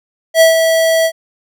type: tone with ADSR envelope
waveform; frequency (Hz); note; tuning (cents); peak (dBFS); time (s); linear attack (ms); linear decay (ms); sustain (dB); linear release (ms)
square; 652; E5; -19; -4; 0.34-1.12; 68; 130; -6; 67
effects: none